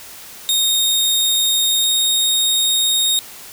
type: tone pair in turn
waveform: sawtooth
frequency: 3706 / 3719 Hz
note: A#7 / A#7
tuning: -11 / -5 cents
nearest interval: unison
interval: 6 cents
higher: second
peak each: -11 dBFS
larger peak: neither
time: 0.49-1.84 / 1.84-3.19 s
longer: neither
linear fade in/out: 0 ms
effects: white hiss -37 dBFS RMS until 3.52 s